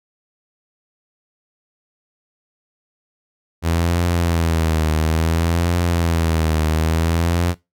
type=tone with vibrato; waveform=sawtooth; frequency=82.41 Hz; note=E2; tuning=in tune; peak=-12 dBFS; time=3.62-7.55 s; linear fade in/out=50 ms; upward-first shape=triangle; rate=0.58 Hz; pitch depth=100 cents each way; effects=noise-tail reverb RT60 0.2 s tail -19 dB re dry